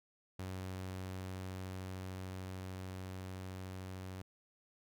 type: tone with level ramp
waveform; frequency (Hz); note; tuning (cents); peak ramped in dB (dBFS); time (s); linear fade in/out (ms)
sawtooth; 93.5; F#2; +19; -37 to -40; 0.39-4.22; 5
effects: none